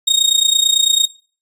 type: tone with amplitude modulation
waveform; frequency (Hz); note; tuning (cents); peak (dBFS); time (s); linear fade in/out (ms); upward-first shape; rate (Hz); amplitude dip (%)
30% pulse; 3729; A#7; 0; -5; 0.07-1.06; 10; sine; 29; 80
effects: noise-tail reverb RT60 0.4 s tail -22 dB re dry + resampled to 32000 Hz